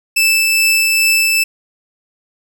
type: tone with tremolo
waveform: sawtooth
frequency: 2637 Hz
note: E7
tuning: in tune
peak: -6 dBFS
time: 0.16-1.44 s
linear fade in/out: 10 ms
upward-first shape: triangle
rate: 2.4 Hz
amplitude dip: 25%
effects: none